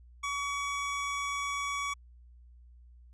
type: tone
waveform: 25% pulse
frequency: 1132 Hz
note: C#6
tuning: 36 cents sharp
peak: -28 dBFS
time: 0.23-1.94 s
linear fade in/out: 10 ms
effects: added 60 Hz sine -52 dBFS peak until 3.13 s + resampled to 22050 Hz